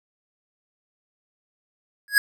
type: tone with exponential growth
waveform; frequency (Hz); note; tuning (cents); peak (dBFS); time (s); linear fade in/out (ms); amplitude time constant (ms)
square; 1661.2; G#6; 0; -10; 2.08-2.18; 1; 21
effects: none